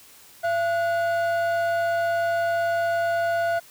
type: tone pair together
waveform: triangle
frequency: 679 / 1461.4 Hz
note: F5 / F#6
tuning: -49 / -22 cents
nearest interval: octave + minor second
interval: 1327 cents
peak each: -18 / -25 dBFS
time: 0.43-3.6 s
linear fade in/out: 20 ms
effects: tanh soft clip ceiling -17 dBFS + white hiss -50 dBFS RMS until 3.7 s